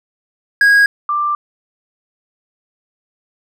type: tone pair in turn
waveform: triangle / sine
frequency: 1644 / 1182.1 Hz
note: G#6 / D6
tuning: -18 / +11 cents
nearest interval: tritone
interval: 571 cents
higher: first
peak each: -5 / -14 dBFS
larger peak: first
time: 0.61-0.86 / 1.09-1.35 s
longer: second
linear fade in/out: 2 ms
effects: none